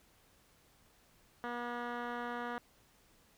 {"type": "tone with low-pass filter", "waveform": "10% pulse", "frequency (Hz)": 240.6, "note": "B3", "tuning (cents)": -45, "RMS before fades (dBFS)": -40, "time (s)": [1.44, 2.58], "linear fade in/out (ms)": 0, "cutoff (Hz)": 2000, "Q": 1.5, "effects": ["pink hiss -67 dBFS RMS until 3.37 s"]}